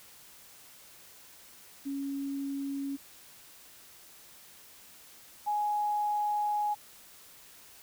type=tone pair in turn; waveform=sine; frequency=277.2 / 834.3 Hz; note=C#4 / G#5; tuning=0 / +8 cents; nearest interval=octave + perfect fifth; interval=1908 cents; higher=second; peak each=-32 / -27 dBFS; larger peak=second; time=1.85-2.97 / 5.46-6.75 s; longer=second; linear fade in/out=20 ms; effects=white hiss -54 dBFS RMS until 7.82 s